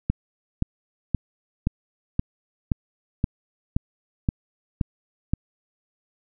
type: click train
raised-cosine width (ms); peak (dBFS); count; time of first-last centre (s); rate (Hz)
5; -8; 11; 0.1-5.336; 1.91
effects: none

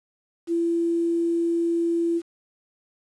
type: tone with quantisation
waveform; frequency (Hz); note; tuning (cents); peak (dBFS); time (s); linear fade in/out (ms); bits
sine; 337.4; E4; +40; -20; 0.47-2.22; 50; 8
effects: resampled to 24000 Hz

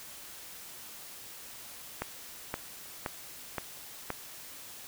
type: click train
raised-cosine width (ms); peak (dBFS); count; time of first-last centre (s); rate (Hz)
0.5; -17; 5; 2.02-4.103; 1.92
effects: white hiss -47 dBFS RMS until 4.87 s

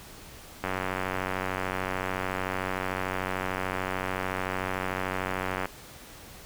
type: click train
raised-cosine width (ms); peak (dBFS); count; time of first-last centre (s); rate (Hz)
0.5; -14; 470; 0.64-5.656; 93.5
effects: pink hiss -47 dBFS RMS until 6.45 s

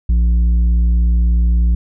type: tone with tanh clipping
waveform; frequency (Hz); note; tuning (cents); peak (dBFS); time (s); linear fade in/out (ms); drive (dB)
sine; 58.27; A#1; 0; -11; 0.09-1.75; 5; 6
effects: none

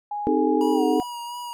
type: tone with pitch glide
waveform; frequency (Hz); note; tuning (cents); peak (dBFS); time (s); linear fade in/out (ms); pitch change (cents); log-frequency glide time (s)
sine; 828 to 737.7; G#5 to F#5; -5 to -5; -26; 0.11-1.03; 5; -200; 0.73-0.83
type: chord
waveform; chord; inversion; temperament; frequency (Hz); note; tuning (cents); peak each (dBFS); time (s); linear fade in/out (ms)
sine; A half-diminished seventh; first; equal with one note detuned; 261.6 / 311.1 / 400.9 / 440; C4 / Eb4 / G4 / A4; 0 / 0 / +39 / 0; -24 / -22 / -26 / -24; 0.27-1; 0
type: tone with vibrato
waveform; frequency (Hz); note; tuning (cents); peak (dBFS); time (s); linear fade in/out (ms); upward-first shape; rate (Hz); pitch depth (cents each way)
square; 959; A#5; +49; -32; 0.61-1.53; 0; sine; 2.9; 22
effects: none

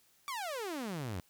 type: exponential sweep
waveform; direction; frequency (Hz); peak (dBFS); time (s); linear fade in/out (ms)
sawtooth; down; 1174.7 to 83.5; -33; 0.28-1.2; 0
effects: white hiss -68 dBFS RMS until 1.29 s

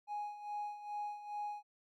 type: tone with tremolo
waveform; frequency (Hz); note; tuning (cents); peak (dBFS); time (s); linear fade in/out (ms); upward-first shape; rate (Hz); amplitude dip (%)
triangle; 830.6; G#5; 0; -34; 0.07-1.63; 50; sine; 2.4; 75
effects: tanh soft clip ceiling -33 dBFS

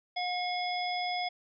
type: harmonic tone with a mistuned harmonic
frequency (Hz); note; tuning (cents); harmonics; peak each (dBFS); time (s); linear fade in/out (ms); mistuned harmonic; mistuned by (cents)
720; F#5; -47; 1 / 3 / 5 / 7; -32 / -37 / -39 / -40; 0.16-1.29; 10; 5; -110
effects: none

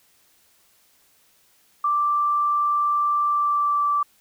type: tone with pitch glide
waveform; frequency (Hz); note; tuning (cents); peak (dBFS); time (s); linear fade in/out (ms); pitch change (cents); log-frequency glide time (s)
sine; 1174.7 to 1164.6; D6 to D6; 0 to -15; -18; 1.84-4.03; 5; -15; 3.26-3.84
effects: white hiss -60 dBFS RMS until 4.2 s

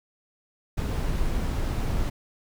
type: noise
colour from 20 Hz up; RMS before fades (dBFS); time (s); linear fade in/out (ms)
brown; -26; 0.77-2.1; 10
effects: none

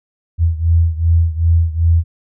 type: beating tone pair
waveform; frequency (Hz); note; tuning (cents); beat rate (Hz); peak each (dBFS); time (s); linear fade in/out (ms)
sine; 82.41 / 85.01; E2 / F2; 0 / -46; 2.6; -12 / -15; 0.38-2.04; 50
effects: none

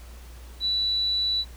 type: tone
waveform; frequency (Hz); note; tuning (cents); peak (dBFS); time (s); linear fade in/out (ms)
sine; 3951; B7; 0; -22; 0.6-1.45; 50
effects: added 60 Hz sine -41 dBFS peak until 1.56 s + pink hiss -51 dBFS RMS until 1.56 s

